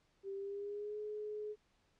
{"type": "tone with pitch glide", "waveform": "sine", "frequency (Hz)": [392, 422.6], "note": ["G4", "G#4"], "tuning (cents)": [0, 30], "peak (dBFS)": -40, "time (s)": [0.23, 1.56], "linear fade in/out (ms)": 50, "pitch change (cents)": 130, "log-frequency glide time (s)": [0.34, 0.98], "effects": ["pink hiss -75 dBFS RMS until 1.99 s", "low-pass 6000 Hz 12 dB/octave"]}